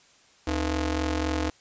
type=ring-modulated tone; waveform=sawtooth; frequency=192.2 Hz; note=G3; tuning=34 cents flat; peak=-18 dBFS; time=0.47-1.5 s; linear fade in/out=5 ms; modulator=118 Hz; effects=white hiss -58 dBFS RMS until 1.6 s + resampled to 16000 Hz